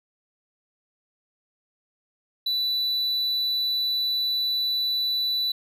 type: tone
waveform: triangle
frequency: 3970 Hz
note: B7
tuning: 8 cents sharp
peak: -21 dBFS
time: 2.46-5.52 s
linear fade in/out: 5 ms
effects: none